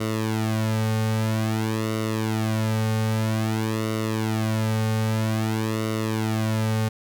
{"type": "tone with flanger", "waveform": "sawtooth", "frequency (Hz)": 110, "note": "A2", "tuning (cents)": 0, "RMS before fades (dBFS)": -24, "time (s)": [0, 6.89], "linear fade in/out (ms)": 10, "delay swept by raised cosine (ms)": [1.2, 3], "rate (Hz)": 0.51, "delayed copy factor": -0.8, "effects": []}